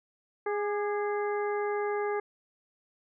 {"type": "harmonic tone with a mistuned harmonic", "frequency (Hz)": 413.6, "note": "G#4", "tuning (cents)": -7, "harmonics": [1, 2, 3, 4, 5], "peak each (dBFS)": [-29, -35, -39, -41, -43], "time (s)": [0.46, 2.2], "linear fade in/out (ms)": 5, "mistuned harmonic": 3, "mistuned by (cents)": -47, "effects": []}